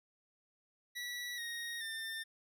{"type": "tone with pitch steps", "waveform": "25% pulse", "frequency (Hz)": [1947, 1870.9, 1797.8], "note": ["B6", "A#6", "A6"], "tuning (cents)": [-25, 6, 37], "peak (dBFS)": -36, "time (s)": [0.95, 2.24], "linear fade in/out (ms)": 20, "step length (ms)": 430, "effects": []}